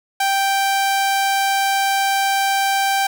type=tone; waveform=sawtooth; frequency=784 Hz; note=G5; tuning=in tune; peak=-12 dBFS; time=0.2-3.07 s; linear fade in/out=5 ms; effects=none